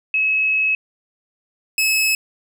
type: tone pair in turn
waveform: sine / sawtooth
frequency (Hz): 2574 / 2585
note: E7 / E7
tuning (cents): -42 / -34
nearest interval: unison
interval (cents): 8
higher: second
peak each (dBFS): -15 / -12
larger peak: second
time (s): 0.14-0.75 / 1.78-2.15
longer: first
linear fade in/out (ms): 2
effects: none